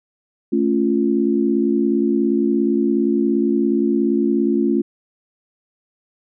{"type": "chord", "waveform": "sine", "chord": "A augmented", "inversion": "none", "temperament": "equal with one note detuned", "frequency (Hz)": [220, 277.2, 347.8], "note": ["A3", "C#4", "E#4"], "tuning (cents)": [0, 0, -7], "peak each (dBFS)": -19, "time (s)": [0.52, 4.82], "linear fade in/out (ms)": 10, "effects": []}